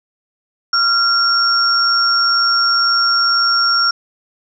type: tone pair together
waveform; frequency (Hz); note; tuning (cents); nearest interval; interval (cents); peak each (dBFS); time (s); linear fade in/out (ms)
sine; 1379 / 5522; F6 / F8; -22 / -20; 2 octaves; 2402; -14; 0.73-3.91; 5
effects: none